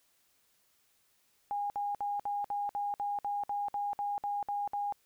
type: tone bursts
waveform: sine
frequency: 816 Hz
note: G#5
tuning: 31 cents flat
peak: -31 dBFS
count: 14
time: 1.51-4.924 s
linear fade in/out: 0 ms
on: 190 ms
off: 58 ms
effects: white hiss -71 dBFS RMS until 5.05 s